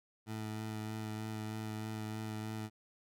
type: tone with vibrato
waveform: 20% pulse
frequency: 108.8 Hz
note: A2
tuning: 19 cents flat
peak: -34 dBFS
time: 0.26-2.7 s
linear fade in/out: 50 ms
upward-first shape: sine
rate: 3.2 Hz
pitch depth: 15 cents each way
effects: none